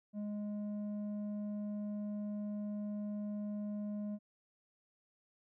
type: tone with low-pass filter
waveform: square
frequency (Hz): 207.8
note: G#3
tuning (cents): +1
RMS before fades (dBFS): -40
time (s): 0.13-4.19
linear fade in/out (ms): 50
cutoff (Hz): 430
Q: 3.9
effects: none